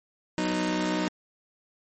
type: chord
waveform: sawtooth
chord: B major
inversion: second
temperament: just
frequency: 185.21 / 246.9 / 308.7 Hz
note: F#3 / B3 / D#4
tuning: +2 / 0 / -14 cents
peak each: -26 / -29 / -24 dBFS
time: 0.38-1.08 s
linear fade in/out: 0 ms
effects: MP3 32 kbps